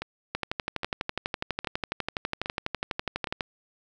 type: two click trains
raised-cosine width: 0.3 ms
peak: -12 / -16 dBFS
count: 38 / 5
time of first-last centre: 0.35-3.408 / 0.02-3.272 s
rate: 12.1 / 1.23 Hz
effects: none